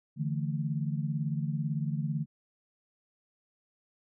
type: chord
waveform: sine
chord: D suspended second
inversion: none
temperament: equal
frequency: 146.83 / 164.81 / 220 Hz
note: D3 / E3 / A3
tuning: 0 / 0 / 0 cents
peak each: -31 / -34 / -37 dBFS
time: 0.16-2.26 s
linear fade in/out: 50 ms
effects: none